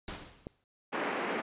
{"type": "noise with exponential decay", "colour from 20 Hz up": "pink", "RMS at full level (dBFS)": -38, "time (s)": [0.08, 0.64], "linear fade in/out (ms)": 1, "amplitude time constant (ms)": 120}
{"type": "click", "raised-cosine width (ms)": 2, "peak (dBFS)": -26, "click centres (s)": 0.469}
{"type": "band-pass noise", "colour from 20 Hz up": "pink", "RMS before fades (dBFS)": -34, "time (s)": [0.92, 1.42], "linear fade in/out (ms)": 20, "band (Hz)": [240, 2500], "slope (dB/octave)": 24}
{"effects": ["resampled to 8000 Hz"]}